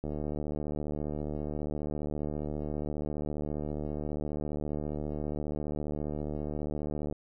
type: click train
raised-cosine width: 2 ms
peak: -22 dBFS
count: 531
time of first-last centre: 0.04-7.126 s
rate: 74.8 Hz
effects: none